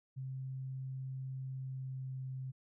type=tone with pitch glide; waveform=sine; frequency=131.9 to 130.99 Hz; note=C3 to C3; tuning=+14 to +2 cents; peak=-39 dBFS; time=0.16-2.52 s; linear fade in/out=20 ms; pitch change=-12 cents; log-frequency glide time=1.5-2.23 s; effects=none